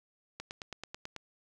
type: click train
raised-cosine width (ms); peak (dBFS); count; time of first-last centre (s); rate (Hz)
0.2; -23; 8; 0.4-1.163; 9.17
effects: none